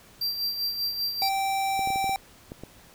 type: tone with tremolo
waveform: square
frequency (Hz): 4715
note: D8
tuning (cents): +6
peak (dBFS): -25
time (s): 0.21-1.29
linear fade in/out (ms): 5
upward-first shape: sine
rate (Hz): 5.1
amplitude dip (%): 55
type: tone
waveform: square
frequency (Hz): 779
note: G5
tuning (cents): -11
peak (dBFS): -25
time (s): 1.22-2.16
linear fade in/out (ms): 0
type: clicks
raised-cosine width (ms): 2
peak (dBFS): -24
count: 8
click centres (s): 1.793 / 1.874 / 1.904 / 1.959 / 2.043 / 2.094 / 2.519 / 2.636
effects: pink hiss -53 dBFS RMS until 2.94 s